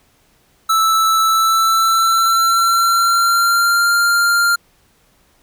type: tone with pitch glide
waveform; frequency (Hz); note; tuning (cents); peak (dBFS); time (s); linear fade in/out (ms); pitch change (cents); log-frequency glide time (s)
square; 1316 to 1394.3; E6 to F6; -3 to -3; -12; 0.69-4.56; 10; +100; 1.26-3.92
effects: pink hiss -56 dBFS RMS until 5.42 s